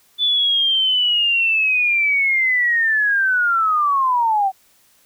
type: linear sweep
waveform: sine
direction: down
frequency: 3500 to 750 Hz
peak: -14 dBFS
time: 0.18-4.52 s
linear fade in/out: 50 ms
effects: white hiss -56 dBFS RMS until 5.05 s